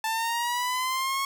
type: linear sweep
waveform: sawtooth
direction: up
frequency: 880 to 1099 Hz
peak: -22 dBFS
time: 0.04-1.25 s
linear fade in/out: 2 ms
effects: none